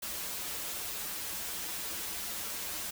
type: noise with comb filter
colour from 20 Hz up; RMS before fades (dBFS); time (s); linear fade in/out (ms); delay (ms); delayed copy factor
white; -38; 0.02-2.91; 10; 7.7; -0.75
effects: none